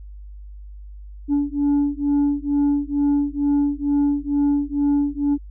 sine beating tone pair, 285.9 / 288.1 Hz, D4 / D4, -46 / -33 cents, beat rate 2.2 Hz, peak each -18 dBFS, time 1.28-5.38 s, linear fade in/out 50 ms, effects tanh soft clip ceiling -14 dBFS + added 50 Hz sine -35 dBFS peak until 5.5 s

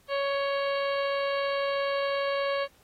harmonic tone with a mistuned harmonic, 557 Hz, C#5, 8 cents sharp, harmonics 1 / 2 / 3 / 4 / 5 / 6 / 7 / 8, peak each -27 / -33 / -37 / -39 / -41 / -43 / -44 / -45 dBFS, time 0.08-2.68 s, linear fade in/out 50 ms, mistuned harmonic 6, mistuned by -69 cents, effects pink hiss -62 dBFS RMS until 2.83 s + AAC 48 kbps

